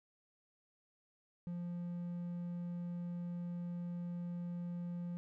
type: tone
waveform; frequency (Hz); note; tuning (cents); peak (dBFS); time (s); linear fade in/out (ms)
triangle; 174.4; F3; -2; -37; 1.47-5.17; 0
effects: none